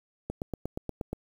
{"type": "click train", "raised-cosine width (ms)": 2, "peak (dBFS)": -19, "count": 8, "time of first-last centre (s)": [0.3, 1.13], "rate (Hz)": 8.43, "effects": ["8-bit"]}